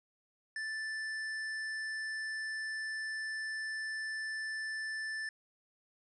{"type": "tone with tanh clipping", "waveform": "sine", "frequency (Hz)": 1760, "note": "A6", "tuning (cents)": 0, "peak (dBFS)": -38, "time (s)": [0.56, 5.29], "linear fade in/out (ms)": 2, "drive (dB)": 12, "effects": ["resampled to 24000 Hz"]}